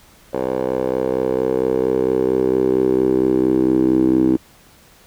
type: tone with band-pass filter sweep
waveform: 10% pulse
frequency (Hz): 64.4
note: C2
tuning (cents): -27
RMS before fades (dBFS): -17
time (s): 0.33-4.37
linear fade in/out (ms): 10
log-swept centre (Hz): 560 to 310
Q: 4.9
effects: pink hiss -49 dBFS RMS until 5.06 s